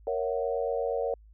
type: chord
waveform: sine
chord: F# dominant seventh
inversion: first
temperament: equal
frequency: 466.2 / 554.4 / 659.3 / 740 Hz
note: A#4 / C#5 / E5 / F#5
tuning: 0 / 0 / 0 / 0 cents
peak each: -30 / -31 / -36 / -36 dBFS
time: 0.07-1.14 s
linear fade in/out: 2 ms
effects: added 53 Hz sine -51 dBFS peak until 1.33 s